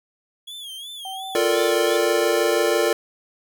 45% pulse tone with vibrato, 3322 Hz, G#7, in tune, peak -33 dBFS, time 0.47-1.97 s, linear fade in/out 10 ms, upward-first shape sine, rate 2.8 Hz, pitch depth 110 cents each way
sine tone with pitch glide, 765 to 783.3 Hz, G5 to G5, -42 to -2 cents, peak -31 dBFS, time 1.05-2.93 s, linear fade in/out 2 ms, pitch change +40 cents, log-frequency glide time 1.25-2.78 s
square chord, Bb major seventh, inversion second, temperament equal, 349.2 / 440 / 466.2 / 587.3 Hz, F4 / A4 / Bb4 / D5, 0 / 0 / 0 / 0 cents, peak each -24 dBFS, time 1.35-2.93 s, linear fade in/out 2 ms
effects none

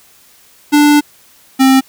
square tone pair in turn, 294.1 / 264.9 Hz, D4 / C4, +3 / +22 cents, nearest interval major second, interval 181 cents, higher first, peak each -6 dBFS, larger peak neither, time 0.72-1.01 / 1.59-1.81 s, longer first, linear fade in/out 20 ms, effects white hiss -46 dBFS RMS until 1.88 s

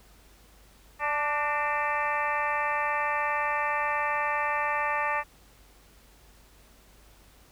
harmonic tone with a mistuned harmonic, 293.7 Hz, D4, in tune, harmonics 2 / 3 / 4 / 5 / 6 / 7 / 8 / 9, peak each -35 / -30 / -31 / -42 / -31 / -38 / -37 / -39 dBFS, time 0.99-5.24 s, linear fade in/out 50 ms, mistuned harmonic 6, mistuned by +45 cents, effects added 50 Hz sine -57 dBFS peak until 7.51 s + pink hiss -58 dBFS RMS until 7.51 s

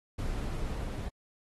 brown noise with level ramp, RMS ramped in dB -33 to -36 dBFS, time 0.18-1.09 s, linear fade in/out 10 ms, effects AAC 32 kbps

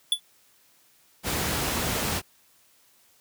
square tone with exponential decay, 3446 Hz, A7, 37 cents flat, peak -16 dBFS, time 0.12-0.2 s, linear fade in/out 2 ms, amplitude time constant 17 ms
pink noise, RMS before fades -27 dBFS, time 1.23-2.22 s, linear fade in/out 50 ms
effects white hiss -61 dBFS RMS until 3.2 s + high-pass 60 Hz 12 dB/octave

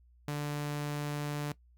sawtooth tone, 146.83 Hz, D3, in tune, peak -29 dBFS, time 0.28-1.52 s, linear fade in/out 2 ms, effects noise-tail reverb RT60 0.1 s tail -18 dB re dry + added 60 Hz sine -59 dBFS peak until 1.77 s

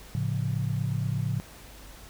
sine chord, A augmented, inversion none, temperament equal, 110 / 138.59 / 174.61 Hz, A2 / C#3 / E#3, 0 / 0 / 0 cents, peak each -29 / -29 / -34 dBFS, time 0.15-1.4 s, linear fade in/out 0 ms, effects added 50 Hz sine -49 dBFS peak until 2.09 s + pink hiss -49 dBFS RMS until 2.09 s

